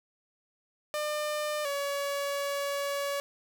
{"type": "tone pair in turn", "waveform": "sawtooth", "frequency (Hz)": [600, 564.7], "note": ["D5", "C#5"], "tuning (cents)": [37, 32], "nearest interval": "minor second", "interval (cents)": 105, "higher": "first", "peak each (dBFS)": -26, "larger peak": "neither", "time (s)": [[0.94, 1.65], [1.65, 3.2]], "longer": "second", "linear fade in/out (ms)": 0, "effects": []}